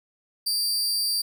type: tone with amplitude modulation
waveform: sawtooth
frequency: 4699 Hz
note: D8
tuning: in tune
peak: -18 dBFS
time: 0.46-1.22 s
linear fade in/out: 10 ms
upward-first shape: sine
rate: 299 Hz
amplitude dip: 45%
effects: none